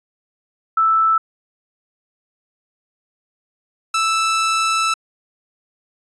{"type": "tone pair in turn", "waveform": ["sine", "sawtooth"], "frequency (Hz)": [1318.5, 1318.5], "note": ["E6", "E6"], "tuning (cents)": [0, 0], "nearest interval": "unison", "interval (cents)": 0, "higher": "neither", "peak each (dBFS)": -12, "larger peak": "neither", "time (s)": [[0.77, 1.18], [3.94, 4.94]], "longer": "second", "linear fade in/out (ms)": 5, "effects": ["resampled to 22050 Hz"]}